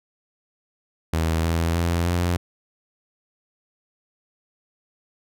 sawtooth tone with pitch steps, 81 / 83.09 / 85.22 / 87.42 Hz, E2 / E2 / F2 / F2, -30 / +14 / -42 / +2 cents, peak -16 dBFS, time 1.13-2.37 s, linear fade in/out 5 ms, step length 310 ms, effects none

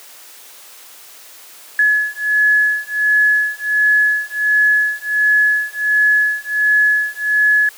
sine beating tone pair, 1700 / 1701.4 Hz, G#6 / G#6, +40 / +41 cents, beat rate 1.4 Hz, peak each -15 dBFS, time 1.79-7.69 s, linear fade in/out 2 ms, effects white hiss -40 dBFS RMS until 7.77 s + high-pass 400 Hz 12 dB/octave

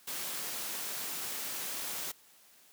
white noise, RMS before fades -38 dBFS, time 0.07-2.12 s, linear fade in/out 10 ms, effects white hiss -61 dBFS RMS until 2.72 s + high-pass 150 Hz 12 dB/octave

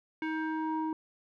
square tone with low-pass filter sweep, 315.9 Hz, D#4, 26 cents sharp, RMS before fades -33 dBFS, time 0.22-0.93 s, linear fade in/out 2 ms, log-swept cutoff 2100 to 760 Hz, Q 2.8, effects none

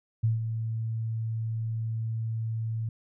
sine tone with ADSR envelope, 112.4 Hz, A2, 37 cents sharp, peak -20 dBFS, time 0.23-2.89 s, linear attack 12 ms, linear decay 150 ms, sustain -8 dB, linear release 3 ms, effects none

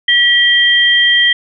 sine tone pair together, 1934 / 3175 Hz, B6 / G7, -37 / +21 cents, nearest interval major sixth, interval 858 cents, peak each -10 dBFS, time 0.08-1.33 s, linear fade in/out 5 ms, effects none

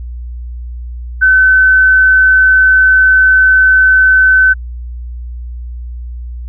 sine tone, 1522 Hz, F#6, 48 cents sharp, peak -4 dBFS, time 1.21-4.54 s, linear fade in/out 20 ms, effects added 60 Hz sine -21 dBFS peak until 6.48 s

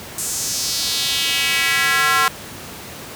square tone with high-pass filter sweep, 151.1 Hz, D3, 50 cents sharp, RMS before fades -19 dBFS, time 0.18-2.28 s, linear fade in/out 2 ms, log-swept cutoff 8000 to 1200 Hz, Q 2.3, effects pink hiss -34 dBFS RMS until 3.15 s + high-pass 80 Hz 12 dB/octave

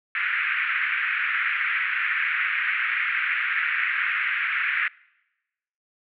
white band-pass noise, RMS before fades -25 dBFS, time 0.15-4.88 s, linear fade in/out 2 ms, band 1400 to 2400 Hz, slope 48 dB/octave, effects noise-tail reverb RT60 1.0 s tail -25 dB re dry

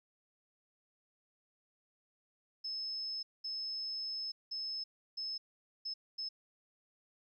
sine tone bursts at uneven times, 5210 Hz, E8, 21 cents flat, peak -37 dBFS, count 6, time 2.64-3.23 / 3.44-4.32 / 4.51-4.84 / 5.17-5.38 / 5.85-5.94 / 6.18-6.29 s, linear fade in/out 10 ms, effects 13-bit

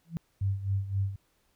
sine tone with exponential growth, 165.9 Hz, E3, 11 cents sharp, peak -26 dBFS, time 0.05-0.17 s, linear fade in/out 0 ms, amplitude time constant 25 ms
sine tone with tremolo, 98 Hz, G2, in tune, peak -24 dBFS, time 0.41-1.16 s, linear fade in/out 5 ms, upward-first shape sine, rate 3.8 Hz, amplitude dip 75%
effects pink hiss -71 dBFS RMS until 1.55 s

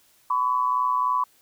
sine tone pair together, 1006.7 / 1130 Hz, B5 / C#6, +33 / +33 cents, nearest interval major second, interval 200 cents, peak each -22 / -24 dBFS, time 0.3-1.24 s, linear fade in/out 5 ms, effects white hiss -60 dBFS RMS until 1.41 s

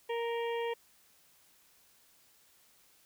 harmonic tone with a mistuned harmonic, 466.5 Hz, A#4, 1 cent sharp, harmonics 1 / 2 / 4 / 5 / 6 / 7, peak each -33 / -39 / -45 / -47 / -49 / -50 dBFS, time 0.09-0.74 s, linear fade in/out 10 ms, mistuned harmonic 7, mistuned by -15 cents, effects white hiss -65 dBFS RMS until 3.05 s

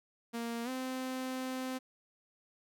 sawtooth tone with pitch glide, 233.1 to 258.6 Hz, A#3 to C4, 0 to -20 cents, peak -32 dBFS, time 0.33-1.79 s, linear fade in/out 20 ms, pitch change +180 cents, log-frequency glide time 0.64-0.69 s, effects none

